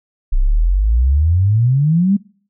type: exponential sweep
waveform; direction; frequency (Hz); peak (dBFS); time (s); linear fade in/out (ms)
sine; up; 30 to 207.7; -10; 0.32-2.17; 10
effects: noise-tail reverb RT60 0.5 s tail -23 dB re dry